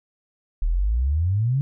sine exponential sweep, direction up, 36.73 to 143.4 Hz, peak -18 dBFS, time 0.62-1.61 s, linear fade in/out 0 ms, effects none

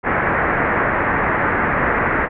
white low-pass noise, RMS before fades -18 dBFS, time 0.03-2.29 s, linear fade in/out 50 ms, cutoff 2000 Hz, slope 48 dB/octave, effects none

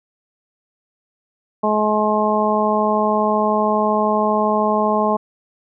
harmonic tone, 212.7 Hz, G#3, 42 cents sharp, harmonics 1 / 2 / 3 / 4 / 5, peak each -21 / -22 / -20 / -21 / -21 dBFS, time 1.63-5.17 s, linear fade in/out 10 ms, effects none

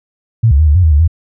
sine tone with pitch steps, 113.7 / 69.6 / 78.5 / 73.2 / 91.1 / 79.4 / 72.7 / 82.6 Hz, A#2 / C#2 / D#2 / D2 / F#2 / D#2 / D2 / E2, -43 / +8 / +16 / -5 / -26 / +36 / -17 / +4 cents, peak -5 dBFS, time 0.43-1.078 s, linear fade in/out 10 ms, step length 81 ms, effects none

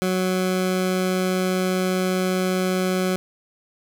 20% pulse tone, 185 Hz, F#3, in tune, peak -15 dBFS, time 0.02-3.16 s, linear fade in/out 0 ms, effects none

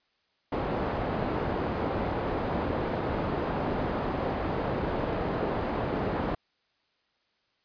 white low-pass noise, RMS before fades -30 dBFS, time 0.52-6.35 s, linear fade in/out 5 ms, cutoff 680 Hz, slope 12 dB/octave, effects white hiss -72 dBFS RMS until 7.64 s + resampled to 11025 Hz

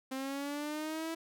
sawtooth linear sweep, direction up, 261.6 to 329.6 Hz, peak -32 dBFS, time 0.11-1.15 s, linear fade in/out 10 ms, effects none

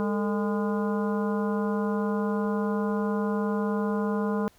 harmonic tone with a mistuned harmonic, 204.9 Hz, G#3, 23 cents flat, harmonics 1 / 2 / 3 / 4 / 5 / 6 / 7, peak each -26 / -30 / -37 / -39 / -36 / -42 / -42 dBFS, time 0-4.48 s, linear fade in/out 0 ms, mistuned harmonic 2, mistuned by +140 cents, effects pink hiss -60 dBFS RMS until 4.58 s

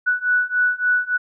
sine beating tone pair, 1477 / 1480.5 Hz, F#6 / F#6, -3 / +1 cents, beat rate 3.5 Hz, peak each -20 / -19 dBFS, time 0.06-1.18 s, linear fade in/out 20 ms, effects none

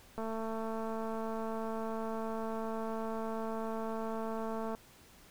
click train, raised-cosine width 1 ms, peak -26 dBFS, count 1020, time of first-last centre 0.18-4.75 s, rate 223 Hz, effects pink hiss -59 dBFS RMS until 5.3 s

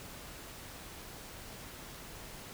silence, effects pink hiss -48 dBFS RMS until 2.53 s

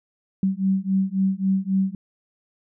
sine beating tone pair, 190.1 / 193.8 Hz, F#3 / G3, +47 / -20 cents, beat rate 3.7 Hz, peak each -22 dBFS, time 0.43-1.95 s, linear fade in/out 2 ms, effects none

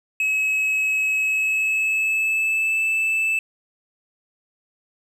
triangle tone with pitch glide, 2568 to 2633 Hz, E7 to E7, -46 to -3 cents, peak -17 dBFS, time 0.2-3.39 s, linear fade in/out 2 ms, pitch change +43 cents, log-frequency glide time 1.18-2.81 s, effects none

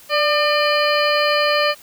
harmonic tone with a mistuned harmonic, 601 Hz, D5, 40 cents sharp, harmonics 1 / 2 / 3 / 4 / 5 / 7 / 8, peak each -18 / -21 / -23 / -24 / -25 / -26 / -27 dBFS, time 0.09-1.75 s, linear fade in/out 50 ms, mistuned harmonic 1, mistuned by -36 cents, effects white hiss -45 dBFS RMS until 1.82 s

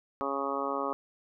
harmonic tone, 138.59 Hz, C#3, in tune, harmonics 2 / 3 / 4 / 5 / 6 / 7 / 8 / 9, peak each -38 / -37 / -36 / -41 / -39 / -41 / -35 / -37 dBFS, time 0.21-0.93 s, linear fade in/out 0 ms, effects none

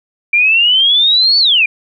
sine exponential two-way sweep, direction up then down, 2349 to 4529 to 2349 Hz, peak -7 dBFS, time 0.33-1.66 s, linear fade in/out 5 ms, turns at 1.39 s, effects none

